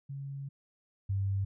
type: tone pair in turn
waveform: sine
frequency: 138.5 / 97.93 Hz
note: C#3 / G2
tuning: -1 / -1 cents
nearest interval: tritone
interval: 600 cents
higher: first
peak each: -37 / -28 dBFS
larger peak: second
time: 0.09-0.49 / 1.09-1.45 s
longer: first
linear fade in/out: 10 ms
effects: none